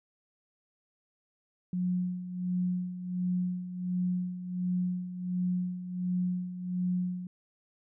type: tone with tremolo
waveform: sine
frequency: 180.5 Hz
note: F#3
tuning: 43 cents flat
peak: -26 dBFS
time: 1.73-7.27 s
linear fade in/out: 2 ms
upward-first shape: sine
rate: 1.4 Hz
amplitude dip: 70%
effects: none